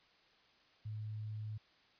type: tone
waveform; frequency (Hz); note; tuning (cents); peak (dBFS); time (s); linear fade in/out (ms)
sine; 107.5; A2; -40; -40; 0.85-1.58; 10
effects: white hiss -68 dBFS RMS until 1.99 s + resampled to 11025 Hz